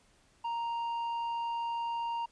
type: tone with tanh clipping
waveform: sine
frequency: 932.3 Hz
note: A#5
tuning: in tune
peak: -33 dBFS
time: 0.44-2.26 s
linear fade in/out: 10 ms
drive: 6 dB
effects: pink hiss -66 dBFS RMS until 2.31 s + resampled to 22050 Hz